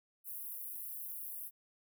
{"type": "high-pass noise", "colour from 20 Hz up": "pink", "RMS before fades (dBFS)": -44, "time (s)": [0.24, 1.51], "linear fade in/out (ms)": 50, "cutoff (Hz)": 11000, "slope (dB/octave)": 48, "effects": []}